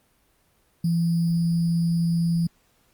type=tone with sample-and-hold; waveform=sine; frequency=168.4 Hz; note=E3; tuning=37 cents sharp; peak=-19 dBFS; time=0.84-2.47 s; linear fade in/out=5 ms; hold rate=4900 Hz; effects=pink hiss -64 dBFS RMS until 2.93 s + Opus 32 kbps